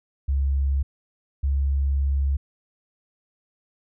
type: tone pair in turn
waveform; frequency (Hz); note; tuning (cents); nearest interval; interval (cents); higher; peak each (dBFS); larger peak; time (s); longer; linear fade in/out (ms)
sine; 68.7 / 69.1; C#2 / C#2; -15 / -5; unison; 10; second; -19; neither; 0.28-0.83 / 1.43-2.37; second; 10
effects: none